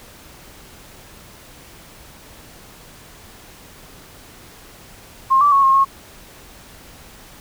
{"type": "tone with pitch steps", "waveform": "sine", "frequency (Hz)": [1067, 1160, 1103, 1074, 1088], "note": ["C6", "D6", "C#6", "C6", "C#6"], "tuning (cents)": [34, -22, -9, 45, -33], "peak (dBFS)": -10, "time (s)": [5.3, 5.85], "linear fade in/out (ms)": 20, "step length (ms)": 110, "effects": ["pink hiss -43 dBFS RMS until 7.4 s"]}